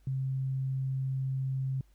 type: tone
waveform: sine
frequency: 132.9 Hz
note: C3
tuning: 27 cents sharp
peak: -29 dBFS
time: 0.07-1.81 s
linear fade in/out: 2 ms
effects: added 50 Hz sine -59 dBFS peak until 1.94 s + pink hiss -72 dBFS RMS until 1.94 s